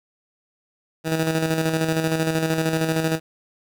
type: tone with tremolo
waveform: 15% pulse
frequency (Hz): 160.7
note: E3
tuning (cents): -44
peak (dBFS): -12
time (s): 1.04-3.2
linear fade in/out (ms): 50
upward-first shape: square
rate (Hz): 13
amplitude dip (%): 45
effects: none